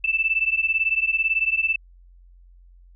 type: beating tone pair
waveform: sine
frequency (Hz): 2637 / 2655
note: E7 / E7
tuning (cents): 0 / +12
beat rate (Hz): 18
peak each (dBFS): -22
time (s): 0.04-1.76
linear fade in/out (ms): 5
effects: added 44 Hz sine -47 dBFS peak until 2.95 s